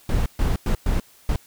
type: noise bursts at uneven times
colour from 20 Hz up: brown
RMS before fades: -20 dBFS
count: 5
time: 0.09-0.26 / 0.39-0.56 / 0.66-0.75 / 0.86-1 / 1.29-1.36 s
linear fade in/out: 2 ms
effects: white hiss -53 dBFS RMS until 1.46 s